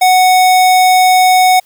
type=tone; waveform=square; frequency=740 Hz; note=F#5; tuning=in tune; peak=-6 dBFS; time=0.01-1.6 s; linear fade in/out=10 ms; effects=white hiss -51 dBFS RMS until 1.65 s